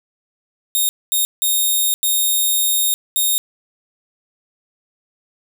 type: tone bursts at uneven times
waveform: 5% pulse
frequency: 3700 Hz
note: A#7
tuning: 14 cents flat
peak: -7 dBFS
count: 5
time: 0.75-0.89 / 1.12-1.25 / 1.42-1.94 / 2.03-2.94 / 3.16-3.38 s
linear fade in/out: 0 ms
effects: none